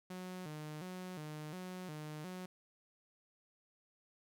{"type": "tone with vibrato", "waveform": "sawtooth", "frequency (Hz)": 167.2, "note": "E3", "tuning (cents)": 25, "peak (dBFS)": -40, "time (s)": [0.1, 2.46], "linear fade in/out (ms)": 5, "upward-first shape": "square", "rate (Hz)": 1.4, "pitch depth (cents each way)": 160, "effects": []}